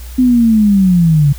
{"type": "linear sweep", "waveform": "sine", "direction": "down", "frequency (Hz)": [257.8, 137.9], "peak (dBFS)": -6, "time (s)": [0.18, 1.33], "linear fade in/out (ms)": 10, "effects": ["added 60 Hz sine -26 dBFS peak until 1.38 s", "white hiss -38 dBFS RMS until 1.38 s"]}